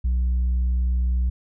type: tone with tanh clipping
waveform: triangle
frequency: 61.74 Hz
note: B1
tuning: in tune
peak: -19 dBFS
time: 0.04-1.3 s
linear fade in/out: 10 ms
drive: 7 dB
effects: none